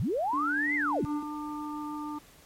sine linear two-way sweep, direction up then down, 82.41 to 2113 to 82.41 Hz, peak -26 dBFS, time 0-1.05 s, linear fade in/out 0 ms, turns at 0.75 s
triangle tone, 293.7 Hz, D4, in tune, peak -30 dBFS, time 0.33-1.23 s, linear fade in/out 5 ms
harmonic tone, 298.9 Hz, D4, 31 cents sharp, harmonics 1 / 3 / 4, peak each -35 / -40 / -41 dBFS, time 1.05-2.19 s, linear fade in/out 10 ms
effects pink hiss -56 dBFS RMS until 2.45 s + MP3 64 kbps

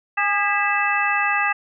sine tone cluster, 819 / 1219 / 1634 / 1973 / 2630 Hz, G#5 / D#6 / G#6 / B6 / E7, -24 / -36 / -29 / -2 / -5 cents, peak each -24 dBFS, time 0.17-1.53 s, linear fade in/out 10 ms, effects none

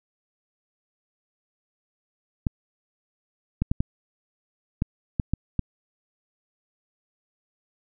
clicks, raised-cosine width 5 ms, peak -10 dBFS, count 8, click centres 2.468 / 3.62 / 3.715 / 3.805 / 4.821 / 5.198 / 5.336 / 5.593 s, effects none

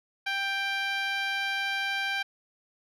10% pulse tone with band-pass filter, 787 Hz, G5, 7 cents sharp, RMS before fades -30 dBFS, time 0.26-2.23 s, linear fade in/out 10 ms, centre 1700 Hz, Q 0.93, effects none

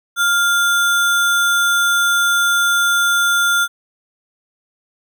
sine tone with sample-and-hold, 1400 Hz, F6, 4 cents sharp, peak -12 dBFS, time 0.16-3.68 s, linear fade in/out 50 ms, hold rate 4900 Hz, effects none

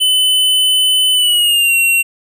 square tone with pitch glide, 3020 to 2738 Hz, F#7 to F7, +35 to -35 cents, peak -10 dBFS, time 0-2.03 s, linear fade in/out 20 ms, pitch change -170 cents, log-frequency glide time 1.13-1.75 s, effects none

